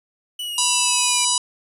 45% pulse linear sweep, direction down, 2974 to 2349 Hz, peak -26 dBFS, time 0.39-1.25 s, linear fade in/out 5 ms
harmonic tone, 982 Hz, B5, 10 cents flat, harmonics 1 / 3 / 4 / 5 / 6 / 7 / 8 / 9 / 10, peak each -26 / -26 / -26 / -26 / -26 / -26 / -26 / -26 / -26 dBFS, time 0.58-1.38 s, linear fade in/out 2 ms
effects resampled to 32000 Hz

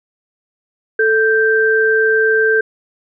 sine tone pair together, 440 / 1568 Hz, A4 / G6, 0 / 0 cents, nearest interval octave + minor seventh, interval 2200 cents, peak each -13 dBFS, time 0.99-2.61 s, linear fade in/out 5 ms, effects none

